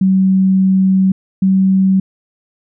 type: tone pair in turn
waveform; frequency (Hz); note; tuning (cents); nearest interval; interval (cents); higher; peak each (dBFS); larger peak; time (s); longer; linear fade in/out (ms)
sine; 189.9 / 190.76; F#3 / G3; +45 / -47; unison; 8; second; -8; neither; 0.01-1.12 / 1.42-2; first; 5
effects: none